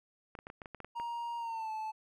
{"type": "clicks", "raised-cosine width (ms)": 0.5, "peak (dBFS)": -30, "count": 10, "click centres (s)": [0.352, 0.389, 0.469, 0.501, 0.618, 0.658, 0.747, 0.803, 0.846, 0.999]}
{"type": "tone with pitch glide", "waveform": "triangle", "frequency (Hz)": [940, 872], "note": ["A#5", "A5"], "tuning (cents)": [14, -16], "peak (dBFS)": -34, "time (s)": [0.95, 1.92], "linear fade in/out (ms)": 20, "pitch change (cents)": -130, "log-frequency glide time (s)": [1.38, 1.71]}
{"effects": []}